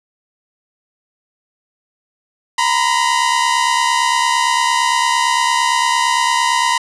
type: tone pair together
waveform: sawtooth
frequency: 940 / 1008.8 Hz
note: A#5 / B5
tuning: +14 / +36 cents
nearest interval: minor second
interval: 122 cents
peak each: -12 dBFS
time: 2.58-6.78 s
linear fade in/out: 5 ms
effects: resampled to 22050 Hz + 8-bit